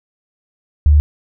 sine tone, 74 Hz, D2, 14 cents sharp, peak -6 dBFS, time 0.86-1 s, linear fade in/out 0 ms, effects none

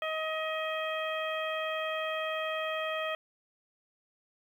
harmonic tone with a mistuned harmonic, 631 Hz, D#5, 24 cents sharp, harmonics 1 / 2 / 3 / 4 / 5, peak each -34 / -37 / -39 / -40 / -41 dBFS, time 0.02-3.15 s, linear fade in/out 2 ms, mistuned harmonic 5, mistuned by +28 cents, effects 10-bit

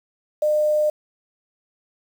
sine tone, 605 Hz, D#5, 49 cents flat, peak -16 dBFS, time 0.42-0.9 s, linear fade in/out 5 ms, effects 7-bit

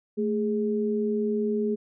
sine tone pair together, 220 / 415 Hz, A3 / G#4, 0 / -1 cents, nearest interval major seventh, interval 1099 cents, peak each -26 dBFS, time 0.17-1.76 s, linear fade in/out 20 ms, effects none

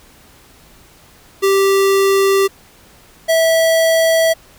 square tone pair in turn, 391.2 / 653 Hz, G4 / E5, -4 / -17 cents, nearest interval major sixth, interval 887 cents, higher second, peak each -11 / -11 dBFS, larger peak neither, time 1.42-2.48 / 3.28-4.34 s, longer neither, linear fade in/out 20 ms, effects pink hiss -46 dBFS RMS until 4.58 s

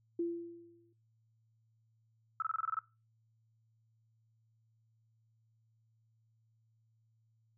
sine tone with exponential decay, 340.7 Hz, F4, 43 cents flat, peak -30 dBFS, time 0.19-0.93 s, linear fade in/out 5 ms, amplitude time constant 160 ms
sine tone bursts, 1308 Hz, E6, 14 cents flat, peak -31 dBFS, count 9, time 2.4-2.79 s, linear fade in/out 2 ms, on 22 ms, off 24 ms
effects noise-tail reverb RT60 0.3 s tail -20 dB re dry + added 112 Hz sine -70 dBFS peak until 7.57 s

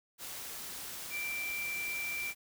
sine tone in noise, 2349 Hz, D7, in tune, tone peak -35 dBFS, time 1.1-2.34 s, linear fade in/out 50 ms, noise white, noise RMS -43 dBFS, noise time 0.18-2.35 s, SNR +5 dB, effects none

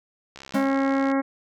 click train, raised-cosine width 0.2 ms, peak -23 dBFS, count 52, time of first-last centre 0.36-1.116 s, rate 67.5 Hz
harmonic tone, 272 Hz, C#4, 33 cents flat, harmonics 1 / 2 / 3 / 4 / 5 / 6 / 7 / 8, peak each -21 / -27 / -31 / -33 / -35 / -37 / -38 / -39 dBFS, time 0.54-1.22 s, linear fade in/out 20 ms
square tone with exponential decay, 207.7 Hz, G#3, in tune, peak -23 dBFS, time 0.54-0.78 s, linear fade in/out 5 ms, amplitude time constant 51 ms
effects none

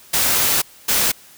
white noise bursts at uneven times, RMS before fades -17 dBFS, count 2, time 0.13-0.62 / 0.88-1.12 s, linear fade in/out 10 ms, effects white hiss -46 dBFS RMS until 1.37 s

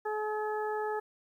harmonic tone, 426.6 Hz, G#4, 46 cents sharp, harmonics 1 / 2 / 3 / 4, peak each -33 / -35 / -42 / -42 dBFS, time 0.05-1 s, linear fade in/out 10 ms, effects 11-bit

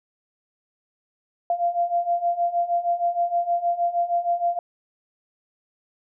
sine beating tone pair, 689 / 695.4 Hz, F5 / F5, -24 / -8 cents, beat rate 6.4 Hz, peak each -25 / -22 dBFS, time 1.5-4.59 s, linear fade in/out 2 ms, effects none

